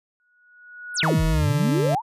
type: tone with exponential growth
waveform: sine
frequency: 1460 Hz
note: F#6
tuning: 24 cents flat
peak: -26 dBFS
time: 0.2-1.03 s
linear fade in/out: 0 ms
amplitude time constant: 180 ms
type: exponential two-way sweep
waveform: sine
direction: down then up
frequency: 11840 to 37.81 to 994 Hz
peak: -20 dBFS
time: 0.94-2.02 s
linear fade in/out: 50 ms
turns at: 1.24 s
type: tone with pitch glide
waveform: 40% pulse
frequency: 159.5 to 146.26 Hz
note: D#3 to D3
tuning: +43 to -7 cents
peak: -20 dBFS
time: 1.03-1.95 s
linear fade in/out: 2 ms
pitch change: -150 cents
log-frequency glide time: 1.31-1.48 s
effects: resampled to 32000 Hz